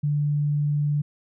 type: tone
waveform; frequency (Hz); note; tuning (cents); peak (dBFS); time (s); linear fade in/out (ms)
sine; 146.83; D3; 0; -20; 0.03-1.02; 10
effects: none